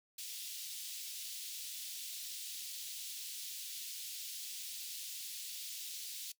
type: high-pass noise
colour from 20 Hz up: pink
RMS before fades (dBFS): -45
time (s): 0.18-6.32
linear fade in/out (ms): 5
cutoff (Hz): 3200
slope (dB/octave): 24
effects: noise-tail reverb RT60 0.1 s tail -19 dB re dry